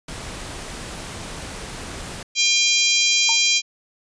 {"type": "noise", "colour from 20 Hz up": "pink", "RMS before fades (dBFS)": -33, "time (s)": [0.08, 2.23], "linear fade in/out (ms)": 5}
{"type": "harmonic tone", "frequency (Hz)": 801, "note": "G5", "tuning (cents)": 37, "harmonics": [3, 4, 5, 6, 7, 8, 9], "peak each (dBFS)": [-21, -22, -23, -24, -24, -25, -26], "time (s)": [2.35, 3.62], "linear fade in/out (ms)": 50}
{"type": "tone with exponential decay", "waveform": "sine", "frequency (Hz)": 910, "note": "A#5", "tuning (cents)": -42, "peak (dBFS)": -21, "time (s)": [3.29, 3.42], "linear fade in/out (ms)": 1, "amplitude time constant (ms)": 28}
{"effects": ["resampled to 22050 Hz"]}